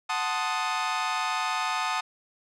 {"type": "chord", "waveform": "sawtooth", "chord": "F# diminished seventh", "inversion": "none", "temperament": "equal", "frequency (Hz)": [740, 880, 1046.5, 1244.5], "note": ["F#5", "A5", "C6", "Eb6"], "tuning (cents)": [0, 0, 0, 0], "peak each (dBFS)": [-29, -27, -31, -26], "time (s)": [0.09, 2.01], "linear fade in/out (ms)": 10, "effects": ["low-pass 6000 Hz 12 dB/octave"]}